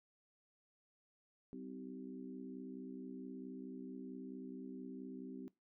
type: harmonic tone with a mistuned harmonic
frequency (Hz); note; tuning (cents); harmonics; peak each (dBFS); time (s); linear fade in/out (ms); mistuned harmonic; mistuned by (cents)
64.5; C2; -24; 3 / 4 / 5 / 6; -53 / -48 / -55 / -54; 1.53-5.48; 0; 5; -31
effects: noise-tail reverb RT60 0.2 s tail -19 dB re dry